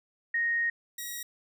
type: tone pair in turn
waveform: sine / 5% pulse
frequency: 1864.7 / 1905 Hz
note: A#6 / A#6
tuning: 0 / +37 cents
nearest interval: unison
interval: 37 cents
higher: second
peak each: -25 dBFS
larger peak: neither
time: 0.34-0.7 / 0.98-1.23 s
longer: first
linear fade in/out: 5 ms
effects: none